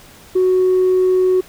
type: tone with tanh clipping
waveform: triangle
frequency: 370 Hz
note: F#4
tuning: in tune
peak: -11 dBFS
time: 0.35-1.41 s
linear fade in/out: 10 ms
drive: 5 dB
effects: pink hiss -43 dBFS RMS until 1.48 s